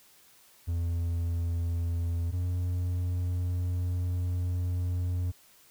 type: tone pair in turn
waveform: triangle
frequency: 85 / 89.05 Hz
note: F2 / F2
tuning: -46 / +34 cents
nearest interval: minor second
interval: 80 cents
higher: second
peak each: -25 dBFS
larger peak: neither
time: 0.67-2.32 / 2.32-5.32 s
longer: second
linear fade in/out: 20 ms
effects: white hiss -59 dBFS RMS until 5.7 s